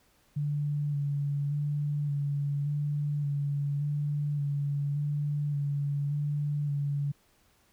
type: tone with vibrato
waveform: sine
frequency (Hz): 144.6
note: D3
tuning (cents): -27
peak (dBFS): -27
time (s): 0.36-7.12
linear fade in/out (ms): 10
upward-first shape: square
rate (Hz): 0.87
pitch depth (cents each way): 21
effects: pink hiss -66 dBFS RMS until 7.72 s

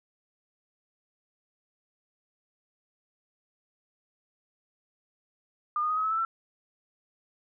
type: tone with pitch steps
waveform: sine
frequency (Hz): 1209 / 1230.1 / 1251.6 / 1273.5 / 1295.8 / 1318.4 / 1341.5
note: D6 / D#6 / D#6 / D#6 / E6 / E6 / E6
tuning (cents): +50 / -20 / +10 / +40 / -30 / 0 / +30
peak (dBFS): -25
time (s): 5.76-6.25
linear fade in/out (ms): 2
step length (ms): 70
effects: none

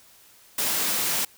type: high-pass noise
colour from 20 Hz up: white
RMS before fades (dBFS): -25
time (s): 0.58-1.25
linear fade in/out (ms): 5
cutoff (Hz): 120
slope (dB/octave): 96
effects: white hiss -54 dBFS RMS until 1.37 s

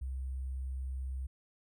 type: tone with sample-and-hold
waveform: sine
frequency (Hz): 65.4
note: C2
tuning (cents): 0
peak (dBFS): -35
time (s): 0.01-1.27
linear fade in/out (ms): 10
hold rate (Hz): 8820
effects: none

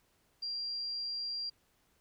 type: tone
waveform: sine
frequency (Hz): 4756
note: D8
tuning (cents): +21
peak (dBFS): -35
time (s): 0.42-1.5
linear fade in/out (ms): 10
effects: pink hiss -72 dBFS RMS until 2 s

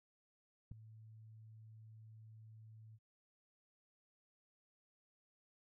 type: tone with ADSR envelope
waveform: sine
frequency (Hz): 110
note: A2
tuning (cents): 0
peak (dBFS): -39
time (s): 0.71-2.99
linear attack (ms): 7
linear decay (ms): 4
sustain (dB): -16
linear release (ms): 44
effects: none

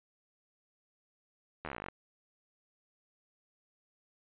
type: slowing click train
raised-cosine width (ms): 0.5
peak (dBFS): -24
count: 15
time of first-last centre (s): 1.65-1.885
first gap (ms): 12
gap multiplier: 1.05
effects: resampled to 8000 Hz

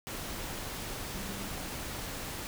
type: tone in noise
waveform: sine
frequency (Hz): 196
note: G3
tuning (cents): 0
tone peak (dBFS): -42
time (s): 1.15-1.48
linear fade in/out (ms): 0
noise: pink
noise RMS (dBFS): -39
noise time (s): 0.07-2.47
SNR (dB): -6
effects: none

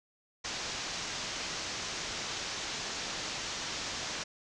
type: low-pass noise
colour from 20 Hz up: white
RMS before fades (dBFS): -38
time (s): 0.44-4.24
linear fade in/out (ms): 10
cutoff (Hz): 6700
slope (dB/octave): 48
effects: none

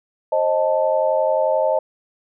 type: chord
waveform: sine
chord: A diminished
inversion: first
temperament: equal with one note detuned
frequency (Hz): 530.9 / 622.3 / 880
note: C5 / Eb5 / A5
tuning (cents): +25 / 0 / 0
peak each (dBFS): -20 / -18 / -23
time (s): 0.32-1.79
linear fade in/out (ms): 5
effects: none

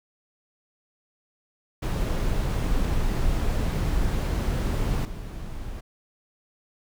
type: noise with level steps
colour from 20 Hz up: brown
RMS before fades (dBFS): -24 / -35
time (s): 1.82-5.81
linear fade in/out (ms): 10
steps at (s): 5.05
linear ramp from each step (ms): 2
effects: none

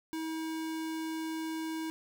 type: tone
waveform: square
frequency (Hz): 320.3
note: E4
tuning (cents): -50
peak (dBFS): -35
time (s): 0.13-1.9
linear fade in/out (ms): 0
effects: none

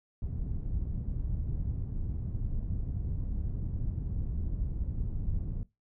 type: low-pass noise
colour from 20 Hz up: pink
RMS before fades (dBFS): -33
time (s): 0.22-5.63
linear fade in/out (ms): 2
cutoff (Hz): 120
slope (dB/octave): 12
effects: noise-tail reverb RT60 0.2 s tail -19 dB re dry

